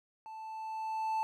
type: tone with level ramp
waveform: triangle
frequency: 880 Hz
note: A5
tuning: in tune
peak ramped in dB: -42 to -27 dBFS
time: 0.26-1.23 s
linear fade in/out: 0 ms
effects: none